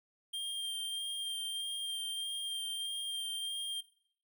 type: tone with vibrato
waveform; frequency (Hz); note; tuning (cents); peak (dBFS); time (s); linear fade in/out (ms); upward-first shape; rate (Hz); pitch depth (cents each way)
square; 3188; G7; +28; -36; 0.33-3.81; 10; sine; 1.6; 14
effects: noise-tail reverb RT60 0.6 s tail -18 dB re dry